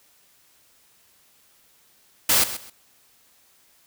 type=noise with echo; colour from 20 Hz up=white; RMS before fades=-18 dBFS; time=2.29-2.44 s; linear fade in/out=5 ms; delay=130 ms; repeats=2; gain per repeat=-13 dB; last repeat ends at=2.7 s; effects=white hiss -59 dBFS RMS until 3.86 s